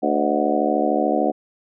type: harmonic tone with a mistuned harmonic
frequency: 73.5 Hz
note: D2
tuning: 2 cents sharp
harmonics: 3 / 4 / 5 / 6 / 7 / 8 / 9 / 10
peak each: -26 / -23 / -26 / -29 / -25 / -27 / -26 / -23 dBFS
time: 0.02-1.32 s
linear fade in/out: 20 ms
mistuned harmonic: 9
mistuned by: -63 cents
effects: none

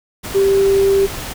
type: tone in noise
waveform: sine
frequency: 392 Hz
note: G4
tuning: in tune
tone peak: -10 dBFS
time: 0.34-1.07 s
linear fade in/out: 20 ms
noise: pink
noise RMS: -27 dBFS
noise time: 0.23-1.34 s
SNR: +14 dB
effects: none

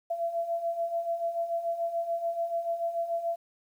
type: beating tone pair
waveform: sine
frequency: 671 / 677.9 Hz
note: E5 / E5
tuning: +31 / +48 cents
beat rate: 6.9 Hz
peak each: -35 / -29 dBFS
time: 0.1-3.36 s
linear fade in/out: 10 ms
effects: 10-bit

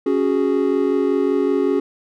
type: chord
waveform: triangle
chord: C# suspended fourth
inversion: none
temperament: equal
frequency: 277.2 / 370 / 415.3 Hz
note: C#4 / F#4 / G#4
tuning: 0 / 0 / 0 cents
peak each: -18 dBFS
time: 0.06-1.8 s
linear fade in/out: 5 ms
effects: none

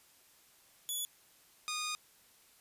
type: tone pair in turn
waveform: 10% pulse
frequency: 3418 / 1230.3 Hz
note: G#7 / D#6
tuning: +49 / -20 cents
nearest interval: octave + tritone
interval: 1769 cents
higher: first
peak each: -27 / -27 dBFS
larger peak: neither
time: 0.89-1.05 / 1.68-1.95 s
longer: second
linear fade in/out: 0 ms
effects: white hiss -64 dBFS RMS until 2.6 s + resampled to 32000 Hz

